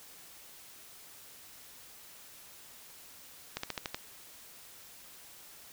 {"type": "slowing click train", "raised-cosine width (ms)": 0.2, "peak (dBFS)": -17, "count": 6, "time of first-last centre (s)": [3.57, 3.945], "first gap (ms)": 64, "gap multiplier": 1.08, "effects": ["white hiss -53 dBFS RMS until 5.72 s"]}